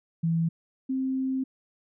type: tone pair in turn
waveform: sine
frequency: 165.1 / 263.1 Hz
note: E3 / C4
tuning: +3 / +10 cents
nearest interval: minor sixth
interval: 807 cents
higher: second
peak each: -22 / -25 dBFS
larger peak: first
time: 0.23-0.49 / 0.89-1.44 s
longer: second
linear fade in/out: 10 ms
effects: none